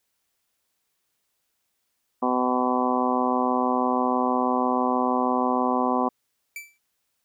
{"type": "harmonic tone", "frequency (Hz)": 126.2, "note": "B2", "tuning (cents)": 38, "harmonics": [2, 3, 4, 5, 6, 7, 8, 9], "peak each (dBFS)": [-25, -31, -30, -32, -27, -33, -27, -31], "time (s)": [2.22, 6.09], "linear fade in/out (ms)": 10}
{"type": "tone with exponential decay", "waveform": "45% pulse", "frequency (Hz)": 2325, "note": "D7", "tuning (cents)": -18, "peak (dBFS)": -30, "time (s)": [6.56, 6.78], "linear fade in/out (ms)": 2, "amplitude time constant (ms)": 47}
{"effects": ["white hiss -75 dBFS RMS until 7.24 s"]}